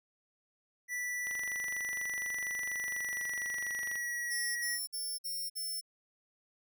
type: tone with pitch glide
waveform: square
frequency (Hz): 1967 to 1913.2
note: B6 to A#6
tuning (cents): -7 to +44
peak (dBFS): -35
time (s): 0.88-4.79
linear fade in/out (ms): 50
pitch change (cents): -49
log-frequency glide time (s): 2.66-4.54
type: click train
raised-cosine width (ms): 0.3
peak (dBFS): -31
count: 66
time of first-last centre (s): 1.27-3.956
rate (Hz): 24.2
type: tone bursts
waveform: 15% pulse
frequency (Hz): 5400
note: E8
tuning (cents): +41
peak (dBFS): -30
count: 5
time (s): 4.3-5.812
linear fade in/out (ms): 20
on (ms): 260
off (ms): 53
effects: none